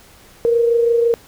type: tone pair together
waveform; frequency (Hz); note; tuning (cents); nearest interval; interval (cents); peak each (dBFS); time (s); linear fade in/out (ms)
sine; 466.2 / 492.1; A#4 / B4; 0 / -6; minor second; 94; -12 / -23; 0.45-1.14; 0
effects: pink hiss -46 dBFS RMS until 1.27 s